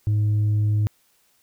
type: tone with tanh clipping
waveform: sine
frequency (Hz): 105.4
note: G#2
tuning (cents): +26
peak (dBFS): -18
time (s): 0.07-0.87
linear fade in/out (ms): 0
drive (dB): 2
effects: white hiss -63 dBFS RMS until 1.42 s